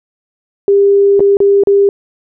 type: tone with dropouts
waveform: sine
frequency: 399.6 Hz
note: G4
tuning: 33 cents sharp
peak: -5 dBFS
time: 0.68-1.89 s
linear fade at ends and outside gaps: 1 ms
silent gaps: 1.195-1.204 / 1.37-1.403 / 1.636-1.672 s
effects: none